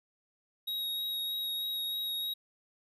square tone with vibrato, 3787 Hz, A#7, 27 cents sharp, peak -33 dBFS, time 0.67-2.34 s, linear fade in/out 10 ms, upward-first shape sine, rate 3.2 Hz, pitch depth 11 cents each way, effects none

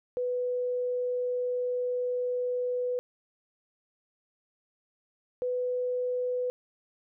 sine tone pair in turn, 495.5 / 497.9 Hz, B4 / B4, +6 / +14 cents, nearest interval unison, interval 8 cents, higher second, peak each -27 dBFS, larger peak neither, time 0.17-2.99 / 5.42-6.5 s, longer first, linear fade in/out 0 ms, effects none

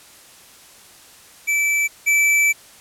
square tone pair in turn, 2317 / 2317 Hz, D7 / D7, -24 / -24 cents, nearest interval unison, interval 0 cents, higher neither, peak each -17 / -14 dBFS, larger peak second, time 1.47-1.88 / 2.06-2.53 s, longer second, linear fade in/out 20 ms, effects white hiss -46 dBFS RMS until 2.8 s + low-pass 12000 Hz 12 dB/octave

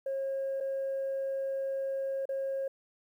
sine tone with dropouts, 541 Hz, C#5, 42 cents flat, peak -29 dBFS, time 0.06-2.68 s, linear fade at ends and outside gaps 5 ms, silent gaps 0.603-0.607 / 2.255-2.29 s, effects tanh soft clip ceiling -28 dBFS + 11-bit

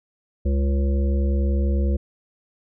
harmonic tone, 69 Hz, C#2, 7 cents flat, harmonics 1 / 3 / 5 / 7 / 8, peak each -18 / -28 / -32 / -35 / -36 dBFS, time 0.45-1.97 s, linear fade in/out 10 ms, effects none

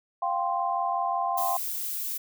sine chord, F suspended second, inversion none, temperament equal, 698.5 / 784 / 1046.5 Hz, F5 / G5 / C6, 0 / 0 / 0 cents, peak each -29 dBFS, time 0.22-1.57 s, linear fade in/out 5 ms
violet noise, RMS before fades -32 dBFS, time 1.37-2.18 s, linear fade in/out 10 ms
effects none

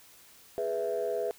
sine chord, E major, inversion first, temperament equal, 415.3 / 493.9 / 659.3 Hz, G#4 / B4 / E5, 0 / 0 / 0 cents, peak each -32 dBFS, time 0.58-1.31 s, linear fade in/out 0 ms, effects tanh soft clip ceiling -22 dBFS + white hiss -56 dBFS RMS until 1.38 s

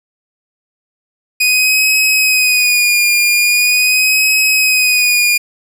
sawtooth tone with vibrato, 2480 Hz, D#7, 6 cents flat, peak -6 dBFS, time 1.4-5.38 s, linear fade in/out 10 ms, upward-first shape sine, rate 0.42 Hz, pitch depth 47 cents each way, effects none

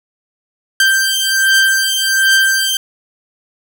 sawtooth beating tone pair, 1568 / 1569.3 Hz, G6 / G6, 0 / +1 cents, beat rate 1.3 Hz, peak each -10 dBFS, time 0.8-2.77 s, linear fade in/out 2 ms, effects none

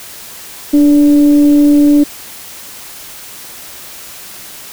sine tone with frequency modulation, 292.4 Hz, D4, 7 cents flat, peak -4 dBFS, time 0.73-2.04 s, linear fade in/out 10 ms, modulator 284 Hz, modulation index 0.29, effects white hiss -31 dBFS RMS until 4.72 s

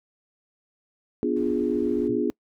sine chord, B diminished seventh, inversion none, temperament equal, 246.9 / 293.7 / 349.2 / 415.3 Hz, B3 / D4 / F4 / Ab4, 0 / 0 / 0 / 0 cents, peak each -27 dBFS, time 1.23-2.3 s, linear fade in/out 0 ms
brown noise, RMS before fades -42 dBFS, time 1.36-2.08 s, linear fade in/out 5 ms
sine tone with exponential decay, 120 Hz, B2, 49 cents flat, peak -32 dBFS, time 2.09-2.32 s, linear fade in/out 0 ms, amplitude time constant 48 ms
effects noise-tail reverb RT60 0.1 s tail -26 dB re dry + high-pass 60 Hz 12 dB/octave

